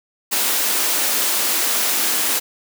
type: high-pass noise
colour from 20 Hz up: white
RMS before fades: -19 dBFS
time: 0.31-2.4 s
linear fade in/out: 20 ms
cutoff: 230 Hz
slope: 24 dB/octave
effects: none